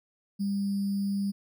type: tone with sample-and-hold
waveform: sine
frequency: 199.1 Hz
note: G3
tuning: 27 cents sharp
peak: -26 dBFS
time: 0.39-1.32 s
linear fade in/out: 20 ms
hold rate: 4900 Hz
effects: none